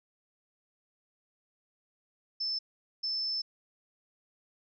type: tone bursts at uneven times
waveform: sine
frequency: 5274 Hz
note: E8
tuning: in tune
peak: -30 dBFS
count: 2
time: 2.4-2.59 / 3.03-3.42 s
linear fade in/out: 10 ms
effects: none